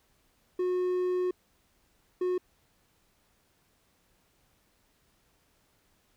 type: tone bursts at uneven times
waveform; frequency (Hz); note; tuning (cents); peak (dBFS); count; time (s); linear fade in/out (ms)
triangle; 363.3; F#4; -32; -24; 2; 0.59-1.31 / 2.21-2.38; 5
effects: pink hiss -69 dBFS RMS until 6.16 s